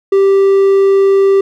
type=tone; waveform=triangle; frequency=391.6 Hz; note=G4; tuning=2 cents flat; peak=-4 dBFS; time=0.12-1.41 s; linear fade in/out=5 ms; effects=none